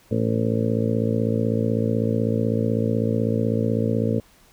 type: harmonic tone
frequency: 56 Hz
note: A1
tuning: 31 cents sharp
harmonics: 2 / 3 / 4 / 5 / 6 / 7 / 8 / 9 / 10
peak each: -24 / -32 / -24 / -29 / -36 / -37 / -27 / -29 / -34 dBFS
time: 0.11-4.2 s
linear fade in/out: 5 ms
effects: pink hiss -55 dBFS RMS until 4.52 s